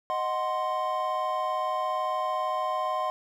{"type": "chord", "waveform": "triangle", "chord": "C diminished", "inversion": "first", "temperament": "equal", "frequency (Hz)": [622.3, 740, 1046.5], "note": ["Eb5", "Gb5", "C6"], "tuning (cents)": [0, 0, 0], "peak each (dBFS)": [-30, -30, -27], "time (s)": [0.1, 3.1], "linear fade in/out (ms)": 0, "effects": []}